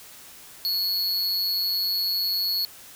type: tone with amplitude modulation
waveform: square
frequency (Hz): 4370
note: C#8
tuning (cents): -26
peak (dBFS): -21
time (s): 0.65-2.65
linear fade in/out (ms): 0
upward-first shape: sine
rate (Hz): 188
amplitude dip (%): 50
effects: white hiss -46 dBFS RMS until 2.95 s